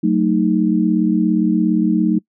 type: chord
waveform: sine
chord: D# diminished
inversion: first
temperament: just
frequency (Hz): 186.68 / 224 / 311.1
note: F#3 / A3 / D#4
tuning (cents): +16 / +31 / 0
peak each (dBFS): -17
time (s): 0.03-2.19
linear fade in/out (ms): 10
effects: noise-tail reverb RT60 0.1 s tail -25 dB re dry